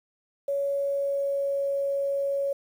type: tone with pitch glide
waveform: sine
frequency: 560 to 556.8 Hz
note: C#5 to C#5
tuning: +18 to +8 cents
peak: -24 dBFS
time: 0.48-2.53 s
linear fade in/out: 5 ms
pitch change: -10 cents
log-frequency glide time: 0.65-1.65 s
effects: 9-bit